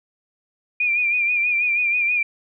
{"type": "tone with vibrato", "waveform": "sine", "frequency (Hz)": 2415, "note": "D7", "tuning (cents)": 48, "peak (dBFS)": -17, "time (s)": [0.8, 2.23], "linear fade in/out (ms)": 5, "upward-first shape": "sine", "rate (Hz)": 6.2, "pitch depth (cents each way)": 51, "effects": []}